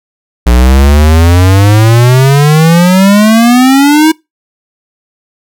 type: exponential sweep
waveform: square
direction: up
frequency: 58.27 to 321.8 Hz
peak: -3 dBFS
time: 0.46-4.12 s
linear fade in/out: 10 ms
effects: noise-tail reverb RT60 0.2 s tail -23 dB re dry